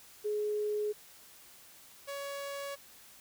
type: tone pair in turn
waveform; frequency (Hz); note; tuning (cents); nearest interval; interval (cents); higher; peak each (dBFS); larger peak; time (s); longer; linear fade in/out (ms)
sine / sawtooth; 420.3 / 561; G#4 / C#5; +21 / +21; perfect fourth; 500; second; -30 / -34; first; 0.24-0.93 / 2.07-2.76; neither; 20
effects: white hiss -56 dBFS RMS until 3.2 s

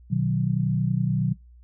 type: chord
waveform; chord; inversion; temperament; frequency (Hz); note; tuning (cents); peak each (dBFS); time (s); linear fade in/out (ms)
sine; B major; none; equal with one note detuned; 123.47 / 153.07 / 185; B2 / D#3 / F#3; 0 / -28 / 0; -25; 0.1-1.34; 20
effects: noise-tail reverb RT60 0.2 s tail -23 dB re dry + added 60 Hz sine -47 dBFS peak until 1.63 s

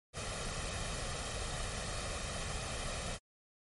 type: noise with comb filter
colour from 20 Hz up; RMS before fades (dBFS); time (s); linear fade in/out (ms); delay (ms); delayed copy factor
pink; -39; 0.13-3.19; 50; 1.6; +0.6
effects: MP3 48 kbps

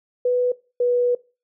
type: tone pair in turn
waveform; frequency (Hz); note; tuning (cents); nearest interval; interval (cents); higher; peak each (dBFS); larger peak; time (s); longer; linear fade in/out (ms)
sine; 494.8 / 488.8; B4 / B4; +3 / -18; unison; 21; first; -16; neither; 0.25-0.52 / 0.8-1.15; second; 5
effects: noise-tail reverb RT60 0.3 s tail -20 dB re dry

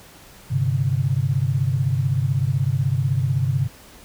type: chord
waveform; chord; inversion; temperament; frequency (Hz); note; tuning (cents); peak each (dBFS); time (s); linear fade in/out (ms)
sine; G suspended fourth; none; equal with one note detuned; 99.48 / 130.81 / 146.83; G2 / C3 / D3; +26 / 0 / 0; -24 / -20 / -24; 0.5-3.68; 20
effects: pink hiss -46 dBFS RMS until 4.04 s

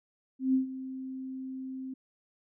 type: tone with ADSR envelope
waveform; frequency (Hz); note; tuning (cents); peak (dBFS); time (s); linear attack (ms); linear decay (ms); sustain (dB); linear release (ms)
sine; 262; C4; +2; -21; 0.39-1.94; 150; 120; -15; 7
effects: none

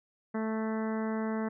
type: harmonic tone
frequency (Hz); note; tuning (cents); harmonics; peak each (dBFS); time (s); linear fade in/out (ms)
220; A3; 0; 1 / 2 / 3 / 4 / 5 / 6 / 7 / 8 / 9; -31 / -37 / -41 / -43 / -45 / -47 / -48 / -49 / -50; 0.34-1.49; 10
effects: none

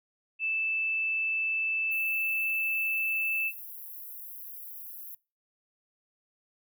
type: tone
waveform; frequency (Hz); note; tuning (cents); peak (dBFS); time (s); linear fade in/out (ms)
sine; 2637; E7; 0; -27; 0.39-3.52; 50
type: high-pass noise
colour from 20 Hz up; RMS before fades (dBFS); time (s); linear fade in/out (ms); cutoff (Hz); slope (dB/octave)
white; -43; 1.91-5.15; 5; 11000; 96
effects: noise-tail reverb RT60 0.3 s tail -23 dB re dry

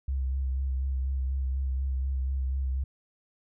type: tone with vibrato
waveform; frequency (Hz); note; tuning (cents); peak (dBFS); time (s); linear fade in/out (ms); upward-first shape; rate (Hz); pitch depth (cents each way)
sine; 66.2; C2; +21; -26; 0.08-2.84; 5; sine; 4.1; 32
effects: none

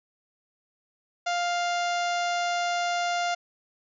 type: harmonic tone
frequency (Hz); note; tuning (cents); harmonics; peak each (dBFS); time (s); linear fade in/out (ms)
700; F5; +4; 1 / 2 / 3 / 4 / 5 / 6 / 7 / 8 / 9 / 10; -26 / -32 / -36 / -38 / -40 / -42 / -43 / -44 / -45 / -46; 1.26-3.35; 10
effects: none

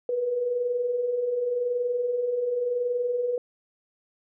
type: tone pair together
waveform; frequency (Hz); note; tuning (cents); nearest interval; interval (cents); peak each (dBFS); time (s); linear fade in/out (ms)
sine; 469.1 / 490; A#4 / B4; +11 / -14; minor second; 75; -34 / -24; 0.09-3.38; 2
effects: none

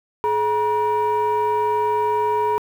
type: tone pair together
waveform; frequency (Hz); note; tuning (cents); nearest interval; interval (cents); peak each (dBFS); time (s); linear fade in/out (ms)
sine; 425 / 954; G#4 / A#5; +40 / +40; octave + major second; 1400; -19 / -17; 0.24-2.58; 0
effects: tanh soft clip ceiling -14 dBFS + 8-bit

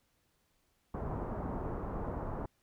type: low-pass noise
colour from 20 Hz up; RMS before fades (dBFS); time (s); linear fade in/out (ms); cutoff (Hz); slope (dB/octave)
pink; -38; 0.94-2.46; 5; 1100; 24
effects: pink hiss -75 dBFS RMS until 2.62 s

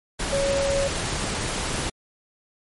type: tone in noise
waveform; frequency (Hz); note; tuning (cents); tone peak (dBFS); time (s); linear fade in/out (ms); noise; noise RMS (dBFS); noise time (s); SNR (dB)
sine; 554.4; C#5; 0; -21; 0.32-0.88; 10; pink; -27; 0.19-1.9; +3
effects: MP3 48 kbps

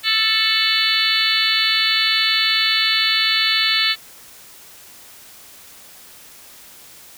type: harmonic tone with a mistuned harmonic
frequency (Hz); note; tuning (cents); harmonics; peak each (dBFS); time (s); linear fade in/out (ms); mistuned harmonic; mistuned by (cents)
440.7; A4; +3; 3 / 4 / 5 / 6 / 7 / 8 / 9 / 10; -28 / -23 / -23 / -27 / -23 / -22 / -22 / -22; 0.03-3.96; 50; 7; -52
effects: white hiss -43 dBFS RMS until 7.17 s

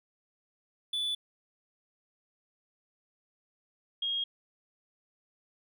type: tone pair in turn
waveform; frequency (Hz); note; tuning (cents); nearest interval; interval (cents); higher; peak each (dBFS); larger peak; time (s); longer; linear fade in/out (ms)
triangle / sine; 3470 / 3261; A7 / G#7; -25 / -32; minor second; 107; first; -28 / -29; first; 0.93-1.15 / 4.02-4.24; neither; 5
effects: none

